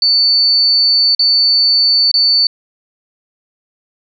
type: tone with dropouts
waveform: sine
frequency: 4500 Hz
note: C#8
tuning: 25 cents sharp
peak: -8 dBFS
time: 0.02-2.47 s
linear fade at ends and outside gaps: 2 ms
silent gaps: 1.15-1.193 / 2.115-2.14 s
effects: none